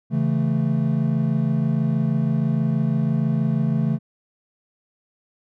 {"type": "chord", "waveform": "triangle", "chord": "A major", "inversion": "first", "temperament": "equal", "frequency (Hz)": [138.59, 164.81, 220], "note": ["C#3", "E3", "A3"], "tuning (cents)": [0, 0, 0], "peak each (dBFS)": [-20, -21, -21], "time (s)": [0.1, 3.99], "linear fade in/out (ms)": 50, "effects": []}